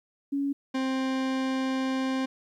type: tone pair in turn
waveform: sine / 40% pulse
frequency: 280 / 263.1 Hz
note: C#4 / C4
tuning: +18 / +10 cents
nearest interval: minor second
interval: 108 cents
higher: first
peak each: -25 dBFS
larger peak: neither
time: 0.32-0.53 / 0.74-2.26 s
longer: second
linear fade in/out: 10 ms
effects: low-pass 5000 Hz 12 dB/octave + 11-bit